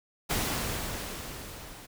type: noise with level ramp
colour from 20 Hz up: pink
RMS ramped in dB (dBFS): -28 to -47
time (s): 0.29-1.87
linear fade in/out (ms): 20
effects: none